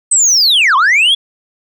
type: linear two-way sweep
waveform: sine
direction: down then up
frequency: 8280 to 987.8 to 3440 Hz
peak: -4 dBFS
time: 0.11-1.15 s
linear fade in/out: 10 ms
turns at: 0.76 s
effects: tanh soft clip ceiling -6 dBFS